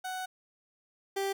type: tone pair in turn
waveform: 30% pulse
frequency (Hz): 744 / 392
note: F#5 / G4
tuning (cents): +9 / 0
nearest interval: major seventh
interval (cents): 1109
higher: first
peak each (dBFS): -32 / -27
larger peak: second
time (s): 0.04-0.26 / 1.16-1.33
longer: first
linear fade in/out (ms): 10
effects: none